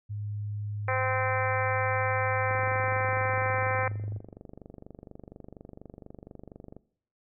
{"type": "tone", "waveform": "sine", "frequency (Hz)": 103.83, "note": "G#2", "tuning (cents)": 0, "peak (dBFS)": -32, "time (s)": [0.09, 4.19], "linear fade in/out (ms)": 20}
{"type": "harmonic tone", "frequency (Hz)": 258.9, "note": "C4", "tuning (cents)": -18, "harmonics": [2, 3, 4, 5, 6, 7, 8, 9], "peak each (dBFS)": [-31, -33, -34, -35, -36, -36, -37, -38], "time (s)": [0.88, 3.88], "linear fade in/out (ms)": 2}
{"type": "click train", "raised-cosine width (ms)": 2, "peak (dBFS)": -31, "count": 104, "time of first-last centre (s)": [2.51, 6.766], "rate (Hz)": 24.2}
{"effects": ["noise-tail reverb RT60 0.6 s tail -20 dB re dry"]}